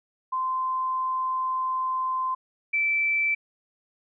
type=tone pair in turn; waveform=sine; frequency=1036 / 2326 Hz; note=C6 / D7; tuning=-17 / -17 cents; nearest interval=octave + major second; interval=1400 cents; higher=second; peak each=-24 / -21 dBFS; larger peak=second; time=0.32-2.35 / 2.73-3.35 s; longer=first; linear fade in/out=10 ms; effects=none